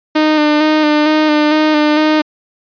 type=tone with vibrato; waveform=sawtooth; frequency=304.3 Hz; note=D#4; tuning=38 cents flat; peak=-5 dBFS; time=0.15-2.22 s; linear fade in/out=10 ms; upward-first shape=square; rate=2.2 Hz; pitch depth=23 cents each way; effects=resampled to 11025 Hz